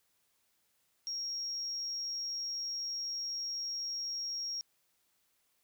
sine tone, 5588 Hz, F8, in tune, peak -34 dBFS, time 1.07-4.61 s, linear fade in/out 0 ms, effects tanh soft clip ceiling -31 dBFS + white hiss -75 dBFS RMS until 5.63 s

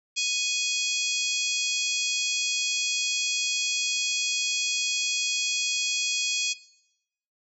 harmonic tone with a mistuned harmonic, 830.6 Hz, G#5, in tune, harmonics 3 / 4 / 5 / 6 / 7 / 8 / 9, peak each -30 / -31 / -32 / -33 / -33 / -34 / -35 dBFS, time 0.16-6.54 s, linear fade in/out 20 ms, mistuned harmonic 5, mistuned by +94 cents, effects noise-tail reverb RT60 0.8 s tail -18 dB re dry

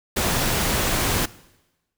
pink noise, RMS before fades -22 dBFS, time 0.16-1.26 s, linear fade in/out 10 ms, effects noise-tail reverb RT60 1.0 s tail -20 dB re dry

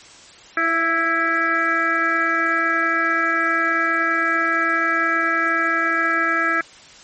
harmonic tone with a mistuned harmonic, 329.6 Hz, E4, in tune, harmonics 1 / 2 / 4 / 5 / 6 / 7, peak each -27 / -29 / -21 / -20 / -25 / -29 dBFS, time 0.57-6.61 s, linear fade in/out 2 ms, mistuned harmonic 2, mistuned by +20 cents, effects white hiss -44 dBFS RMS until 7.03 s + MP3 32 kbps

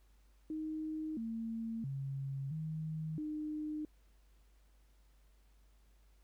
sine tone with pitch steps, 312.1 / 226.3 / 136.6 / 157.2 / 304.7 Hz, D#4 / A3 / C#3 / D#3 / D#4, +5 / +49 / -25 / +18 / -36 cents, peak -37 dBFS, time 0.5-3.85 s, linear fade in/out 2 ms, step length 670 ms, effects added 50 Hz sine -63 dBFS peak until 6.23 s + pink hiss -75 dBFS RMS until 6.23 s

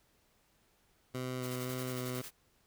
15% pulse tone with vibrato, 126.8 Hz, B2, 46 cents sharp, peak -30 dBFS, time 1.14-2.22 s, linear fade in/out 10 ms, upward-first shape square, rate 1.9 Hz, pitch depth 11 cents each way
white noise with tremolo, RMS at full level -46 dBFS, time 1.42-2.31 s, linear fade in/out 20 ms, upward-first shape square, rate 11 Hz, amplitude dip 50%
effects pink hiss -71 dBFS RMS until 2.66 s

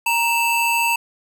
square tone pair together, 932.6 / 2644 Hz, A#5 / E7, +1 / +5 cents, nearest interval octave + tritone, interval 1804 cents, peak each -20 / -20 dBFS, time 0.06-0.96 s, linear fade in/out 5 ms, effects none

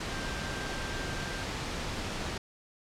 sine tone in noise, 1577 Hz, G6, 10 cents sharp, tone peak -42 dBFS, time 0.11-1.43 s, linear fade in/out 5 ms, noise pink, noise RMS -35 dBFS, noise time 0-2.38 s, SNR -10 dB, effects low-pass 6000 Hz 12 dB/octave

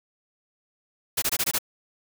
white noise bursts, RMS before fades -24 dBFS, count 6, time 1.17-1.587 s, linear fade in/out 10 ms, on 52 ms, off 21 ms, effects none

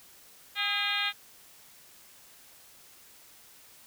harmonic tone with a mistuned harmonic, 405.7 Hz, G#4, 41 cents flat, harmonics 2 / 3 / 4 / 5 / 6 / 7 / 8 / 9 / 10, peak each -40 / -38 / -35 / -35 / -34 / -39 / -34 / -34 / -39 dBFS, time 0.55-1.13 s, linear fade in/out 50 ms, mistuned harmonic 3, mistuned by +64 cents, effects white hiss -55 dBFS RMS until 3.86 s

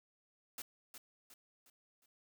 white noise with echo, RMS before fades -45 dBFS, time 0.58-0.62 s, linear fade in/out 2 ms, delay 360 ms, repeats 4, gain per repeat -7 dB, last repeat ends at 2.06 s, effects none

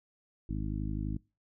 harmonic tone, 51.91 Hz, G#1, in tune, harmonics 1 / 2 / 3 / 4 / 5 / 6, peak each -35 / -38 / -40 / -41 / -42 / -43 dBFS, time 0.49-1.17 s, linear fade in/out 5 ms, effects noise-tail reverb RT60 0.3 s tail -25 dB re dry

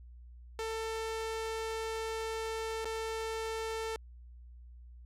sawtooth tone with dropouts, 446 Hz, A4, 23 cents sharp, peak -31 dBFS, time 0.59-3.96 s, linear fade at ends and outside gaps 1 ms, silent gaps 2.846-2.854 s, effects added 60 Hz sine -49 dBFS peak until 5.05 s + low-pass 10000 Hz 12 dB/octave

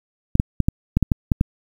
clicks, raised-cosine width 5 ms, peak -3 dBFS, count 9, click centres 0.354 / 0.399 / 0.603 / 0.685 / 0.97 / 1.027 / 1.118 / 1.318 / 1.411 s, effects 7-bit

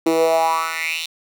10% pulse tone with high-pass filter sweep, 162.7 Hz, E3, 22 cents flat, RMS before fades -19 dBFS, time 0.06-1.06 s, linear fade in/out 5 ms, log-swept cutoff 330 to 3500 Hz, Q 5.2, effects none

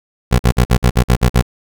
20% pulse tone bursts, 61.7 Hz, B1, 1 cent flat, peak -3 dBFS, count 9, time 0.31-1.425 s, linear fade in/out 20 ms, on 83 ms, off 46 ms, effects none

